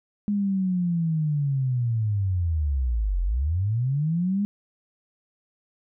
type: linear two-way sweep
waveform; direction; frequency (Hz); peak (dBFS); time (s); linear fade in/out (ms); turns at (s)
sine; down then up; 207.7 to 42.14 to 207.7; -21; 0.28-4.45; 0; 3.22
effects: none